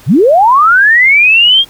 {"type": "linear sweep", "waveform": "sine", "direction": "up", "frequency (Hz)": [92.5, 3274], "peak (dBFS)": -3, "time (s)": [0.06, 1.65], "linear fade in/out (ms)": 50, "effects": ["pink hiss -39 dBFS RMS until 1.69 s"]}